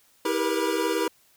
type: tone cluster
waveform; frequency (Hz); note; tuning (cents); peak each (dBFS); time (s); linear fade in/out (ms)
square; 325 / 396.2 / 467.3 / 485.4 / 970; E4 / G4 / A#4 / B4 / B5; -24 / +18 / +4 / -30 / -31; -29 / -29 / -31 / -32 / -34; 0.25-1.08; 5
effects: white hiss -61 dBFS RMS until 1.36 s